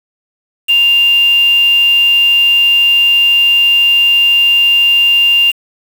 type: tone with quantisation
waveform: sine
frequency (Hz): 2794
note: F7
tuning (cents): 0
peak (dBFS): -6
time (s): 0.68-5.52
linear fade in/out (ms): 20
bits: 4
effects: none